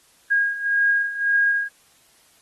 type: beating tone pair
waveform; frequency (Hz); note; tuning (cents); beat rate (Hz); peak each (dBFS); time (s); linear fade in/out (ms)
sine; 1631 / 1632.8; G#6 / G#6; -32 / -30; 1.8; -23 / -19; 0.3-1.69; 20
effects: white hiss -57 dBFS RMS until 2.41 s + AAC 32 kbps